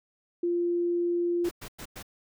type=tone; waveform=sine; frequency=347 Hz; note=F4; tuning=11 cents flat; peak=-24 dBFS; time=0.43-1.49 s; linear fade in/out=5 ms
type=noise bursts; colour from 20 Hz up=pink; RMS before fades=-41 dBFS; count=4; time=1.44-2.028 s; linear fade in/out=10 ms; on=72 ms; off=100 ms
effects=none